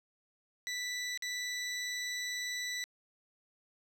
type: tone with dropouts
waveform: 20% pulse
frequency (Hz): 1975.5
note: B6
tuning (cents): 0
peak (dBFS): -30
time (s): 0.67-2.84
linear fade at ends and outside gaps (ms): 0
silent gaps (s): 1.175-1.223
effects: low-pass 11000 Hz 12 dB/octave